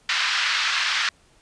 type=band-pass noise; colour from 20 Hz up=pink; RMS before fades=-23 dBFS; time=0.09-1.09 s; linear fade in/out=2 ms; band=1300 to 4900 Hz; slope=24 dB/octave; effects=pink hiss -58 dBFS RMS until 1.41 s + resampled to 22050 Hz